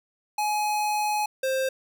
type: tone pair in turn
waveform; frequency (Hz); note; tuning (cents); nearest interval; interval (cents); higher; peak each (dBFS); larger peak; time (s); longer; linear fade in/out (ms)
square; 842 / 527.1; G#5 / C5; +24 / +13; minor sixth; 811; first; -24; neither; 0.38-1.26 / 1.43-1.69; first; 5
effects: none